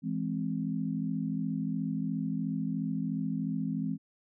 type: chord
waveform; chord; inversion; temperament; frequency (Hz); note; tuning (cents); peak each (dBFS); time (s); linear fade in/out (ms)
sine; E augmented; none; equal; 164.81 / 207.7 / 261.6; E3 / G#3 / B#3; 0 / 0 / 0; -34; 0.02-3.98; 50
effects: none